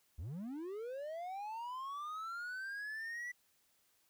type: linear sweep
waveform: triangle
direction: up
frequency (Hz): 63 to 1975.5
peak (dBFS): -39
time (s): 0.18-3.32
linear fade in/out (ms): 10
effects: white hiss -74 dBFS RMS until 4.09 s